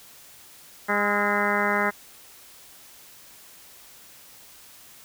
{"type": "harmonic tone with a mistuned harmonic", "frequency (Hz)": 204.5, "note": "G#3", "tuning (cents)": -26, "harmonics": [1, 2, 3, 4, 5, 6, 7, 8, 9, 10], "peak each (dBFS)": [-30, -30, -30, -30, -30, -30, -30, -30, -30, -30], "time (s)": [0.88, 1.91], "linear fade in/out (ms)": 20, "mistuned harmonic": 6, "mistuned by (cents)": 51, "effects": ["white hiss -49 dBFS RMS until 5.04 s"]}